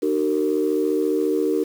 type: tone cluster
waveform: sine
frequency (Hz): 304.1 / 378.6 / 458.9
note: D#4 / F#4 / A#4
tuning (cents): -40 / +40 / -27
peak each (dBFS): -22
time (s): 0.02-1.64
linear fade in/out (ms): 10
effects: tanh soft clip ceiling -10 dBFS + 7-bit